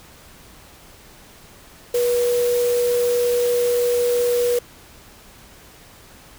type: tone in noise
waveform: sine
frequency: 484 Hz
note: B4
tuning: 35 cents flat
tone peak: -16 dBFS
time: 1.94-4.59 s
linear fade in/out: 5 ms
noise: white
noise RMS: -31 dBFS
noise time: 1.94-4.59 s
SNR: +12 dB
effects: pink hiss -46 dBFS RMS until 6.38 s